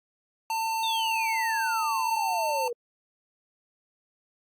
square tone, 897 Hz, A5, 33 cents sharp, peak -27 dBFS, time 0.5-2.68 s, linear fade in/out 2 ms
sine exponential sweep, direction down, 3729 to 466.2 Hz, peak -29 dBFS, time 0.83-2.73 s, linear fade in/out 5 ms
effects AAC 64 kbps

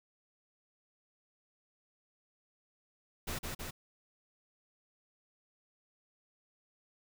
pink noise with echo, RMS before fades -38 dBFS, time 3.27-3.39 s, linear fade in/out 10 ms, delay 160 ms, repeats 2, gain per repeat -2 dB, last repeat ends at 3.71 s, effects none

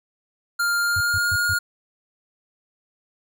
square tone with pitch glide, 1400 to 1426.1 Hz, F6 to F6, +4 to +36 cents, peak -20 dBFS, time 0.59-1.59 s, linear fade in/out 10 ms, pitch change +32 cents, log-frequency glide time 0.78-1.34 s
sine tone bursts, 93.1 Hz, F#2, 11 cents sharp, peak -25 dBFS, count 4, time 0.96-1.538 s, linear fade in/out 5 ms, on 47 ms, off 130 ms
effects none

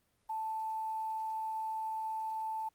sine tone with quantisation, 880 Hz, A5, in tune, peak -34 dBFS, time 0.29-2.69 s, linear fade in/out 10 ms, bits 10, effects pink hiss -75 dBFS RMS until 2.74 s + Opus 24 kbps

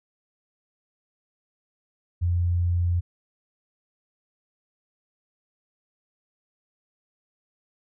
sine tone, 87.31 Hz, F2, in tune, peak -20 dBFS, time 2.21-3.01 s, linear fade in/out 20 ms, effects none

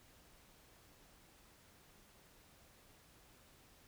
silence, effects pink hiss -65 dBFS RMS until 3.87 s

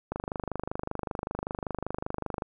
click train, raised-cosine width 1 ms, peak -17 dBFS, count 59, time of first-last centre 0.12-2.422 s, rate 25.2 Hz, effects none

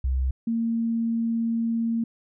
sine tone pair in turn, 65.1 / 229.4 Hz, C2 / A#3, -8 / -28 cents, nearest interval octave + minor seventh, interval 2180 cents, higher second, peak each -21 / -22 dBFS, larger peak first, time 0.04-0.31 / 0.47-2.04 s, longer second, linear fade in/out 5 ms, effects none

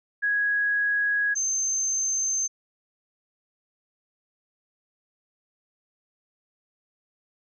sine tone pair in turn, 1661.2 / 6272 Hz, G#6 / G8, 0 / 0 cents, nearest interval octave + major seventh, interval 2300 cents, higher second, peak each -21 / -23 dBFS, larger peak first, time 0.22-1.35 / 1.35-2.48 s, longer neither, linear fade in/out 20 ms, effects none

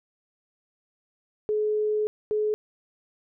sine tone pair in turn, 425.3 / 425.3 Hz, G#4 / G#4, +41 / +41 cents, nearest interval unison, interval 0 cents, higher neither, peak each -22 dBFS, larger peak neither, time 1.49-2.07 / 2.31-2.54 s, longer first, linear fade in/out 0 ms, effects none

